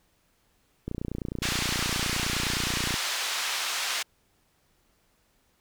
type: click train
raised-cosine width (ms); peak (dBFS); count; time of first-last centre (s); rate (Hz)
3; -19; 62; 0.88-2.941; 29.6
type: band-pass noise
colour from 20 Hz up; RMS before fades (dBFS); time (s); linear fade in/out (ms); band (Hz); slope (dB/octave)
white; -30; 1.42-4.03; 10; 850 to 5200; 12
effects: pink hiss -68 dBFS RMS until 5.6 s